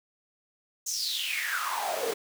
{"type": "noise with high-pass filter sweep", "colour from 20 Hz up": "pink", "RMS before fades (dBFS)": -31, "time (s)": [0.86, 2.14], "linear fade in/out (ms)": 10, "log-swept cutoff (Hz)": [6700, 410], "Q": 7.9, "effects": []}